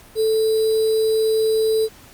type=tone with sample-and-hold; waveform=sine; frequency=440 Hz; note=A4; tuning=in tune; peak=-15 dBFS; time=0.15-1.89 s; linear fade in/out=50 ms; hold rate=4410 Hz; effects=pink hiss -46 dBFS RMS until 2.13 s + Opus 48 kbps